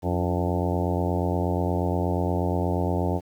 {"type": "harmonic tone with a mistuned harmonic", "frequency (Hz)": 88.4, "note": "F2", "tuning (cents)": 22, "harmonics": [1, 2, 3, 4, 5, 6, 7, 8, 9, 10], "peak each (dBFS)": [-26, -29, -31, -32, -33, -34, -34, -35, -36, -36], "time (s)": [0.02, 3.21], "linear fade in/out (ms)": 50, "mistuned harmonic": 3, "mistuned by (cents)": 75, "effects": ["9-bit"]}